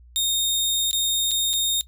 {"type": "tone with dropouts", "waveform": "sawtooth", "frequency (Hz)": 3688, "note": "A#7", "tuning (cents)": -19, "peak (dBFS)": -17, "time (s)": [0.16, 1.81], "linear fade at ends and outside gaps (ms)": 0, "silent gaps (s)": [[0.911, 0.93], [1.31, 1.315], [1.532, 1.536]], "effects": ["noise-tail reverb RT60 0.1 s tail -18 dB re dry", "added 60 Hz sine -46 dBFS peak until 1.87 s"]}